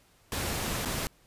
pink noise with dropouts, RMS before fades -32 dBFS, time 0.32-1.07 s, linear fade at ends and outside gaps 1 ms, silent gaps 0.851-0.856 s, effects pink hiss -63 dBFS RMS until 1.26 s + resampled to 32000 Hz

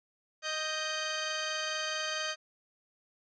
10% pulse tone pair together, 622.3 / 1568 Hz, D#5 / G6, 0 / 0 cents, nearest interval octave + major third, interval 1600 cents, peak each -26 / -26 dBFS, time 0.42-2.36 s, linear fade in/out 50 ms, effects resampled to 16000 Hz

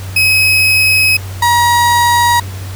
35% pulse tone pair in turn, 2547 / 954 Hz, D#7 / A#5, +40 / +40 cents, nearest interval octave + perfect fourth, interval 1700 cents, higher first, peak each -6 dBFS, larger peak neither, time 0.16-1.17 / 1.42-2.4 s, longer first, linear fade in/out 5 ms, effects added 95 Hz sine -22 dBFS peak until 2.75 s + pink hiss -32 dBFS RMS until 2.75 s

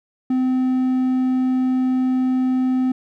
triangle tone, 256.9 Hz, C4, 32 cents flat, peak -14 dBFS, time 0.3-2.92 s, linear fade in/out 5 ms, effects none

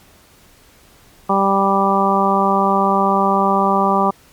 harmonic tone, 196 Hz, G3, in tune, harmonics 1 / 2 / 3 / 4 / 5 / 6, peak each -19 / -21 / -22 / -18 / -19 / -18 dBFS, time 1.29-4.11 s, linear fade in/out 10 ms, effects pink hiss -49 dBFS RMS until 4.32 s + MP3 96 kbps

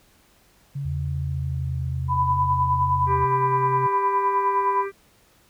sine tone with pitch glide, 140 to 131.38 Hz, C#3 to C3, +18 to +7 cents, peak -26 dBFS, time 0.75-3.87 s, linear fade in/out 10 ms, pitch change -111 cents, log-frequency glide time 0.96-1.79 s
sine tone with vibrato, 82.41 Hz, E2, in tune, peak -27 dBFS, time 0.85-3.25 s, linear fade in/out 5 ms, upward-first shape triangle, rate 16 Hz, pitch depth 55 cents each way
sine tone with tremolo, 996 Hz, B5, 14 cents sharp, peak -17 dBFS, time 2.08-4.86 s, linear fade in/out 50 ms, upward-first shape sine, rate 9.7 Hz, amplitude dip 50%
harmonic tone, 395.1 Hz, G4, 14 cents sharp, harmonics 1 / 3 / 4 / 5 / 6, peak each -27 / -37 / -39 / -41 / -43 dBFS, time 3.06-4.92 s, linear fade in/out 50 ms
effects pink hiss -58 dBFS RMS until 5.49 s

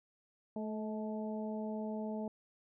harmonic tone with a mistuned harmonic, 216.7 Hz, A3, 26 cents flat, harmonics 1 / 2 / 3 / 4, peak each -38 / -44 / -44 / -49 dBFS, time 0.56-2.28 s, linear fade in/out 2 ms, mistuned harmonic 3, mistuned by -25 cents, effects none

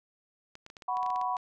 clicks, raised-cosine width 0.2 ms, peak -29 dBFS, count 12, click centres 0.554 / 0.664 / 0.701 / 0.768 / 0.822 / 0.97 / 1.03 / 1.063 / 1.103 / 1.16 / 1.214 / 1.368 s
sine chord, F# suspended fourth, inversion none, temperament just, 740 / 986.7 / 1110 Hz, F#5 / B5 / C#6, 0 / -2 / +2 cents, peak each -32 / -31 / -36 dBFS, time 0.88-1.37 s, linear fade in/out 5 ms
effects none

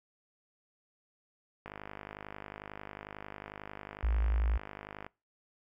click train, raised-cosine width 0.5 ms, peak -27 dBFS, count 175, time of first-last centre 1.66-5.065 s, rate 51.1 Hz
sine tone, 58.27 Hz, A#1, in tune, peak -26 dBFS, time 4.03-4.58 s, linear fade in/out 10 ms
effects noise-tail reverb RT60 0.3 s tail -25 dB re dry

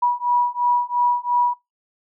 sine beating tone pair, 970 / 972.9 Hz, B5 / B5, -31 / -26 cents, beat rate 2.9 Hz, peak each -20 dBFS, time 0.02-1.54 s, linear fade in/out 10 ms, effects noise-tail reverb RT60 0.2 s tail -24 dB re dry

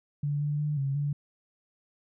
sine tone with pitch steps, 145.1 / 147.1 / 149.1 / 137.3 / 144.6 Hz, D3 / D3 / D3 / C#3 / D3, -21 / +3 / +27 / -16 / -27 cents, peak -26 dBFS, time 0.23-1.13 s, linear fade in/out 5 ms, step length 180 ms, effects none

